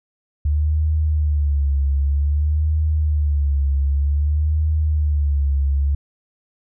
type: tone with vibrato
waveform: sine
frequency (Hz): 73.3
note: D2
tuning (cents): -3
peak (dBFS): -15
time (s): 0.45-5.95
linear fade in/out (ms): 5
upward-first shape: sine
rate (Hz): 0.53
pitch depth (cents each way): 97
effects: none